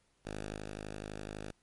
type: tone with level steps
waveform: 5% pulse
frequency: 51.91 Hz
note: G#1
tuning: in tune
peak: -28 / -30 dBFS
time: 0.25-1.52 s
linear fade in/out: 5 ms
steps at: 0.56 s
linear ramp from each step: 5 ms
effects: pink hiss -73 dBFS RMS until 1.62 s + MP3 48 kbps